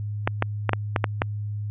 clicks, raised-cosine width 0.5 ms, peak -5 dBFS, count 7, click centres 0.275 / 0.424 / 0.693 / 0.733 / 0.962 / 1.042 / 1.219 s, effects added 104 Hz sine -27 dBFS peak until 1.7 s + resampled to 8000 Hz

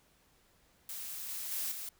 blue noise with level steps, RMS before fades -42 / -40 / -36 / -42 dBFS, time 0.89-1.89 s, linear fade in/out 2 ms, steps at 1.28 / 1.51 / 1.71 s, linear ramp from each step 10 ms, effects pink hiss -68 dBFS RMS until 1.99 s

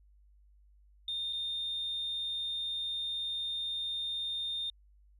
sine tone with dropouts, 3639 Hz, A#7, 42 cents flat, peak -32 dBFS, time 1.08-4.7 s, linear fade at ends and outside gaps 2 ms, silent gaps 1.327-1.331 s, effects tanh soft clip ceiling -29 dBFS + added 50 Hz sine -59 dBFS peak until 5.19 s

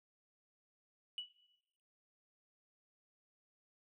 sine tone with exponential decay, 2948 Hz, F#7, 7 cents flat, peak -35 dBFS, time 1.18-1.34 s, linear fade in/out 1 ms, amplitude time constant 34 ms, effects noise-tail reverb RT60 0.9 s tail -17 dB re dry + tanh soft clip ceiling -33 dBFS

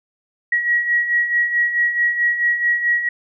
sine beating tone pair, 1907 / 1911.6 Hz, A#6 / A#6, +39 / +43 cents, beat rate 4.6 Hz, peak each -23 / -16 dBFS, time 0.52-3.09 s, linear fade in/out 5 ms, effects none

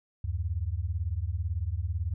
sine beating tone pair, 76.1 / 94.1 Hz, D#2 / F#2, -38 / +30 cents, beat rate 18 Hz, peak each -31 dBFS, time 0.24-2.14 s, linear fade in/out 5 ms, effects none

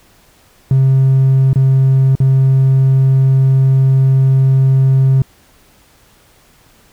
triangle tone with dropouts, 133.4 Hz, C3, 34 cents sharp, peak -4 dBFS, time 0.71-5.22 s, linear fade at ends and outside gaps 2 ms, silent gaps 1.532-1.558 / 2.153-2.202 s, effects tanh soft clip ceiling -2 dBFS + pink hiss -49 dBFS RMS until 6.92 s

